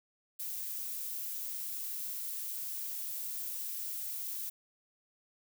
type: noise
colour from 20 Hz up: violet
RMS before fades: -39 dBFS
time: 0.39-4.5 s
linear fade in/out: 10 ms
effects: none